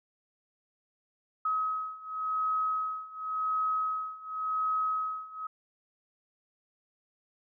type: beating tone pair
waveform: sine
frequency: 1273 / 1273.91 Hz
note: D#6 / D#6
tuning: +39 / +40 cents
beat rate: 0.91 Hz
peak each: -33 / -31 dBFS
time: 1.45-5.47 s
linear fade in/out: 5 ms
effects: none